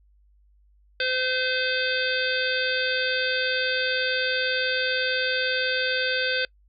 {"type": "harmonic tone with a mistuned harmonic", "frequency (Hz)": 513, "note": "C5", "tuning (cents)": -34, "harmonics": [1, 3, 4, 5, 6, 7, 8, 9], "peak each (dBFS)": [-29, -26, -37, -31, -35, -31, -41, -32], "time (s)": [1, 6.45], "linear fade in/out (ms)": 2, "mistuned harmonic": 6, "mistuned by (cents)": 64, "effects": ["noise-tail reverb RT60 0.1 s tail -26 dB re dry", "added 50 Hz sine -56 dBFS peak until 6.68 s"]}